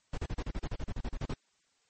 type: noise bursts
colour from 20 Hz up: brown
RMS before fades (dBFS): -34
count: 15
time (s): 0.13-1.339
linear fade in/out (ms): 5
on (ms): 47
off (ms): 36
effects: white hiss -72 dBFS RMS until 1.89 s + MP3 32 kbps